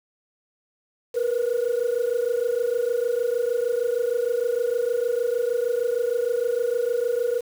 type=tone pair together; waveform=sine; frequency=467.4 / 493.9 Hz; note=A#4 / B4; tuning=+5 / 0 cents; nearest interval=minor second; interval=95 cents; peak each=-22 dBFS; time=1.14-7.41 s; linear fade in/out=20 ms; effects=tanh soft clip ceiling -17 dBFS + 7-bit